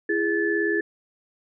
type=tone cluster; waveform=sine; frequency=335.7 / 413.4 / 1739 Hz; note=E4 / G#4 / A6; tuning=+32 / -8 / -21 cents; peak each=-25 dBFS; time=0.09-0.81 s; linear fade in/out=5 ms; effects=none